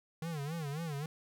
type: tone with vibrato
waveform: square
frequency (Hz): 153.7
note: D#3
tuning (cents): -21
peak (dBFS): -37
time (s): 0.22-1.06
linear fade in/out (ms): 2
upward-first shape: sine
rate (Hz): 3.7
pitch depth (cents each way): 170
effects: none